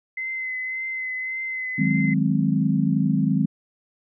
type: tone with vibrato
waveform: sine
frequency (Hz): 2050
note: C7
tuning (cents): -36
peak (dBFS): -26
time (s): 0.17-2.14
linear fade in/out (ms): 5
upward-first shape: triangle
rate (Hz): 1.8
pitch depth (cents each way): 24
type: chord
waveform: sine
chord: Ab dominant seventh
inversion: second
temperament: equal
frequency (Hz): 155.56 / 185 / 207.7 / 261.6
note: Eb3 / Gb3 / Ab3 / C4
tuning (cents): 0 / 0 / 0 / 0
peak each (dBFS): -23 / -24 / -23 / -24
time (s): 1.78-3.46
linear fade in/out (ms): 10
effects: none